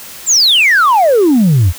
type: exponential sweep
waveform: sine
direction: down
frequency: 7720 to 79.2 Hz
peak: -4 dBFS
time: 0.26-1.73 s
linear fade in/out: 50 ms
effects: tanh soft clip ceiling -4 dBFS + white hiss -31 dBFS RMS until 1.78 s